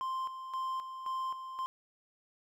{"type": "tone with tremolo", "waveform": "triangle", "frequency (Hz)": 1046.5, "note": "C6", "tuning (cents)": 0, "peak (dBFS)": -31, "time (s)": [0.01, 1.66], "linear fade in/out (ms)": 0, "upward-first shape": "square", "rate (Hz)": 1.9, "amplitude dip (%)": 60, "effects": []}